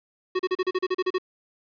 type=tone bursts; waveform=square; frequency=370 Hz; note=F#4; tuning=in tune; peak=-22 dBFS; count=11; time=0.35-1.184 s; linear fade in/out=10 ms; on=44 ms; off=35 ms; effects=resampled to 11025 Hz + 8-bit